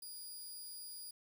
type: tone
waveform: 15% pulse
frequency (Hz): 4864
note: D#8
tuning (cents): -40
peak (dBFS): -40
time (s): 0.02-1.11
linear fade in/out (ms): 5
effects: 11-bit